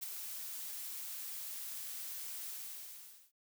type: noise with ADSR envelope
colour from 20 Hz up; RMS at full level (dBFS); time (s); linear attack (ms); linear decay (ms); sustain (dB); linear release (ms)
blue; -40; 0.01-3.32; 19; 15; -4; 820
effects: none